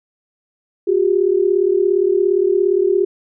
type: tone pair together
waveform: sine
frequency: 362.5 / 399.8 Hz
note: F#4 / G4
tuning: -35 / +34 cents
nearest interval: major second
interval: 169 cents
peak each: -15 dBFS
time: 0.87-3.05 s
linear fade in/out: 10 ms
effects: none